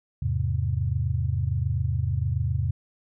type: chord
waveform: sine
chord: E augmented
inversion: none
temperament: equal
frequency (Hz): 82.41 / 103.83 / 130.81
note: E2 / G#2 / B#2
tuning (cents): 0 / 0 / 0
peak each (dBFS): -27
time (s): 0.22-2.71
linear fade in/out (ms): 5
effects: none